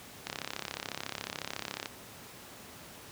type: click train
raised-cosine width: 0.2 ms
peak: -17 dBFS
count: 55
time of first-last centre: 0.27-1.858 s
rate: 34 Hz
effects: pink hiss -49 dBFS RMS until 3.11 s + high-pass 100 Hz 12 dB/octave